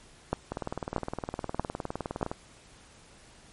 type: two click trains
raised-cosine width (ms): 1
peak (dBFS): -18 / -12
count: 36 / 4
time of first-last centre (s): 0.52-2.315 / 0.33-2.229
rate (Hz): 19.5 / 1.58
effects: pink hiss -55 dBFS RMS until 3.52 s + MP3 48 kbps